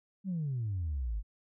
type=exponential sweep; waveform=sine; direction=down; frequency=200 to 47.57 Hz; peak=-30 dBFS; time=0.24-1.23 s; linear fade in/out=50 ms; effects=tanh soft clip ceiling -28 dBFS